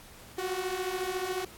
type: beating tone pair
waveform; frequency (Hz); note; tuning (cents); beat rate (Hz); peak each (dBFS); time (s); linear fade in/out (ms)
sawtooth; 361.6 / 375.6; F#4 / F#4; -40 / +26; 14; -31 / -29; 0.38-1.45; 5
effects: pink hiss -51 dBFS RMS until 1.57 s + AAC 64 kbps